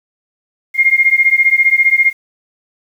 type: beating tone pair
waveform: sine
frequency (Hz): 2120 / 2135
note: C7 / C7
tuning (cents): +22 / +34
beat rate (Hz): 15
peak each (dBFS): -11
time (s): 0.74-2.13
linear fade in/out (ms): 50
effects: 7-bit